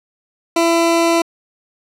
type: tone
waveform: 20% pulse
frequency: 335.1 Hz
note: E4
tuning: 29 cents sharp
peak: -7 dBFS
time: 0.56-1.22 s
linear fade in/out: 5 ms
effects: low-pass 11000 Hz 12 dB/octave